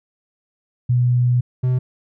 sine / triangle tone pair in turn, 123.2 / 126.81 Hz, B2 / B2, -4 / +46 cents, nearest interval unison, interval 50 cents, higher second, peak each -13 dBFS, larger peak neither, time 0.89-1.41 / 1.63-1.79 s, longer first, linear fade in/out 10 ms, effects none

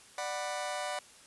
sawtooth chord, B minor, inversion first, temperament just, 592.7 / 740.8 / 987.8 Hz, D5 / F#5 / B5, +16 / +2 / 0 cents, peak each -34 / -34 / -37 dBFS, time 0.18-0.99 s, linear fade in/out 2 ms, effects white hiss -56 dBFS RMS until 1.26 s + resampled to 24000 Hz

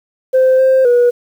sine tone with pitch steps, 519 / 525 / 484.8 Hz, C5 / C5 / B4, -14 / +6 / -32 cents, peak -5 dBFS, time 0.33-1.11 s, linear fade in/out 20 ms, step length 260 ms, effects tanh soft clip ceiling -5 dBFS + 7-bit

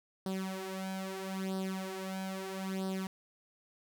sawtooth tone with flanger, 190.3 Hz, F#3, 49 cents sharp, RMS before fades -38 dBFS, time 0.26-3.07 s, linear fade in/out 2 ms, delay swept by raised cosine 0.21 to 4.01 ms, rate 0.77 Hz, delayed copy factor +0.75, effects none

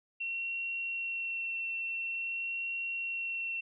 sine tone with vibrato, 2720 Hz, F7, 46 cents flat, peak -33 dBFS, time 0.2-3.61 s, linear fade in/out 10 ms, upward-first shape sine, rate 0.48 Hz, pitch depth 10 cents each way, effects none

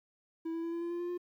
triangle tone with pitch steps, 327.4 / 331 / 334.7 / 338.4 / 342.1 / 345.9 / 349.7 / 353.5 Hz, E4 / E4 / E4 / E4 / F4 / F4 / F4 / F4, -12 / +7 / +26 / +45 / -36 / -17 / +2 / +21 cents, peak -32 dBFS, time 0.45-1.178 s, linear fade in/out 10 ms, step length 91 ms, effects 12-bit

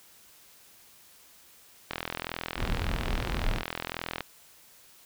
click train, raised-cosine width 0.3 ms, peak -15 dBFS, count 97, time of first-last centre 1.91-4.207 s, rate 41.8 Hz
brown noise, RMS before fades -30 dBFS, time 2.55-3.63 s, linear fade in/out 50 ms
effects white hiss -56 dBFS RMS until 5.05 s

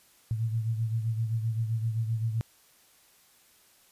sine beating tone pair, 112 / 119.7 Hz, A2 / A#2, +31 / +46 cents, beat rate 7.7 Hz, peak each -27 / -35 dBFS, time 0.31-2.41 s, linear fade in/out 0 ms, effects white hiss -61 dBFS RMS until 3.91 s + resampled to 32000 Hz

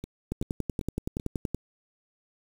two click trains, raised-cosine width 3 ms, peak -16 / -24 dBFS, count 14 / 4, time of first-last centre 0.32-1.546 / 0.04-1.198 s, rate 10.6 / 2.59 Hz, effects 7-bit

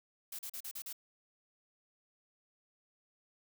blue noise bursts, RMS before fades -43 dBFS, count 6, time 0.32-0.929 s, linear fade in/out 5 ms, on 69 ms, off 39 ms, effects none

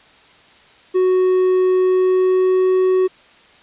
triangle tone with pitch glide, 370 to 372.4 Hz, F#4 to F#4, 0 to +11 cents, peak -10 dBFS, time 0.94-3.08 s, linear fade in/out 20 ms, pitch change +11 cents, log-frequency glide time 1.76-2.72 s, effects white hiss -48 dBFS RMS until 3.62 s + resampled to 8000 Hz

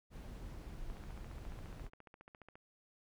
brown noise, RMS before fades -47 dBFS, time 0.1-1.9 s, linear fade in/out 50 ms
click train, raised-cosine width 0.5 ms, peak -40 dBFS, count 25, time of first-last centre 0.9-2.555 s, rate 14.5 Hz
effects none

